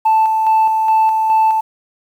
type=tone with tremolo; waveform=sine; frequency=880 Hz; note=A5; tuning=in tune; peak=-7 dBFS; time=0.05-1.61 s; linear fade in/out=10 ms; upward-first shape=square; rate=2.4 Hz; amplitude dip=40%; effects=tanh soft clip ceiling -7 dBFS + 7-bit